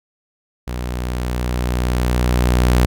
sawtooth tone with level ramp, 61.3 Hz, B1, 12 cents flat, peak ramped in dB -19 to -7 dBFS, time 0.67-2.86 s, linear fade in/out 10 ms, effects none

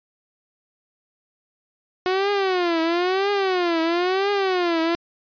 sawtooth tone with vibrato, 363.6 Hz, F#4, 30 cents flat, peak -15 dBFS, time 2.06-4.95 s, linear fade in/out 0 ms, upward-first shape triangle, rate 1 Hz, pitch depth 210 cents each way, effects resampled to 11025 Hz

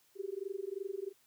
sine tone with amplitude modulation, 391.5 Hz, G4, 2 cents flat, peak -33 dBFS, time 0.15-1.13 s, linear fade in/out 50 ms, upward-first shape sine, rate 22.9 Hz, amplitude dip 100%, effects white hiss -69 dBFS RMS until 1.26 s + high-pass 60 Hz 12 dB/octave

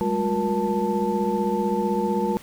sine tone cluster, 196.3 / 212 / 358.3 / 473.9 / 882 Hz, G3 / G#3 / F4 / A#4 / A5, +3 / +36 / +44 / +28 / +4 cents, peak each -27 dBFS, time 0.01-2.37 s, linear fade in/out 0 ms, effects pink hiss -46 dBFS RMS until 2.42 s

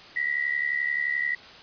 sine tone pair together, 1910 / 1981.5 Hz, A#6 / B6, +42 / +5 cents, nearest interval minor second, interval 63 cents, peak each -27 dBFS, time 0.16-1.35 s, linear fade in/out 5 ms, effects white hiss -46 dBFS RMS until 1.62 s + resampled to 11025 Hz

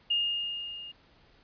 sine tone with level ramp, 2835 Hz, F7, 25 cents sharp, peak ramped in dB -23 to -41 dBFS, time 0.1-0.92 s, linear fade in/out 10 ms, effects pink hiss -61 dBFS RMS until 1.43 s + resampled to 11025 Hz

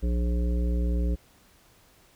harmonic tone, 59.5 Hz, A#1, 36 cents sharp, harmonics 1 / 3 / 5 / 7 / 9, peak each -23 / -33 / -37 / -40 / -42 dBFS, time 0.02-1.16 s, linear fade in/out 20 ms, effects pink hiss -59 dBFS RMS until 2.15 s

